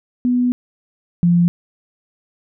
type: tone pair in turn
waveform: sine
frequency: 246.9 / 173.18 Hz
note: B3 / F3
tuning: 0 / -14 cents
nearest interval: tritone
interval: 614 cents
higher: first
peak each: -13 / -10 dBFS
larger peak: second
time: 0.25-0.52 / 1.23-1.48 s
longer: first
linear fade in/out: 0 ms
effects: none

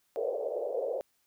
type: band-pass noise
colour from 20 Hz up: white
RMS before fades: -33 dBFS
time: 0.16-1.01 s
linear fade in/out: 0 ms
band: 450 to 590 Hz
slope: 48 dB/octave
effects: white hiss -73 dBFS RMS until 1.26 s

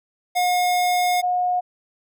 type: tone pair in turn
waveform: square / sine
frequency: 719 / 722 Hz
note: F#5 / F#5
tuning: -50 / -43 cents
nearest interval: unison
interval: 7 cents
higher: second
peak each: -18 dBFS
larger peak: neither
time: 0.35-1.22 / 1.22-1.61 s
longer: first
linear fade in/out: 20 ms
effects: none

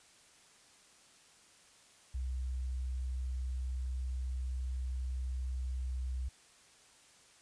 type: tone with vibrato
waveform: sine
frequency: 63.9 Hz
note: C2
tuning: 40 cents flat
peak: -34 dBFS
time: 2.14-6.29 s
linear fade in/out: 10 ms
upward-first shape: sine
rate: 20 Hz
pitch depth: 53 cents each way
effects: white hiss -62 dBFS RMS until 7.41 s + resampled to 22050 Hz

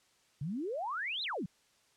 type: exponential two-way sweep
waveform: sine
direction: up then down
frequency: 131.3 to 4188 to 149.3 Hz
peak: -34 dBFS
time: 0.41-1.46 s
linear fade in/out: 5 ms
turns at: 1.23 s
effects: white hiss -69 dBFS RMS until 1.96 s + low-pass 8000 Hz 12 dB/octave

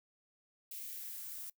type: noise with high-pass filter sweep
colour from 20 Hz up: violet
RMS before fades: -45 dBFS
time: 0.71-1.5 s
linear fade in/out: 5 ms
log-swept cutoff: 2500 to 960 Hz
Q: 1.9
effects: noise-tail reverb RT60 0.1 s tail -21 dB re dry

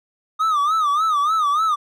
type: tone with vibrato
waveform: triangle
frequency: 1225 Hz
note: D#6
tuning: 27 cents flat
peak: -14 dBFS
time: 0.39-1.76 s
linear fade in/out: 20 ms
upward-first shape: sine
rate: 3.4 Hz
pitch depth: 130 cents each way
effects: none

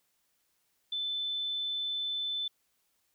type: tone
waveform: sine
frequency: 3520 Hz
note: A7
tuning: in tune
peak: -31 dBFS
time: 0.92-2.48 s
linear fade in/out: 5 ms
effects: white hiss -75 dBFS RMS until 3.14 s

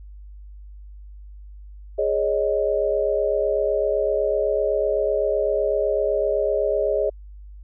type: chord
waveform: sine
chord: Ab suspended fourth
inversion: none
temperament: equal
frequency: 415.3 / 554.4 / 622.3 Hz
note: Ab4 / Db5 / Eb5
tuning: 0 / 0 / 0 cents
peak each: -23 dBFS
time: 1.98-7.1 s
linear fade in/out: 10 ms
effects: added 50 Hz sine -38 dBFS peak until 7.63 s

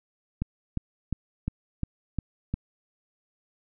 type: click train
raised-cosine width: 5 ms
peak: -15 dBFS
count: 7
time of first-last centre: 0.42-2.54 s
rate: 2.83 Hz
effects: none

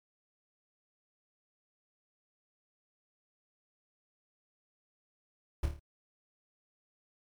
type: noise with echo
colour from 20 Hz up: brown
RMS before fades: -27 dBFS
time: 5.63-5.66 s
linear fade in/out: 5 ms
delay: 27 ms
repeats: 5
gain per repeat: -5 dB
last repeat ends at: 5.795 s
effects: MP3 96 kbps

